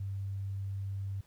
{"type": "tone", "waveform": "sine", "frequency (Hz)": 98, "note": "G2", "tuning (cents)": 0, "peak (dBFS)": -34, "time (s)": [0, 1.21], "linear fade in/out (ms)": 5, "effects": ["pink hiss -67 dBFS RMS until 1.26 s"]}